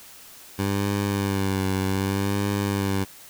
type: tone with vibrato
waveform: 15% pulse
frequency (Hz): 98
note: G2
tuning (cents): 0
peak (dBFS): -16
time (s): 0.58-3.05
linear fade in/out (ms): 20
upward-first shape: sine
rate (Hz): 0.65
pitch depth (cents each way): 50
effects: white hiss -46 dBFS RMS until 3.29 s